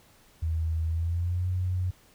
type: tone with pitch glide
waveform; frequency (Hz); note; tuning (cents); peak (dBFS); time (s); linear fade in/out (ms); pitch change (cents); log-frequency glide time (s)
sine; 80.8 to 91.22; E2 to F#2; -34 to -24; -25; 0.42-1.91; 10; +210; 0.88-1.47
effects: pink hiss -59 dBFS RMS until 2.14 s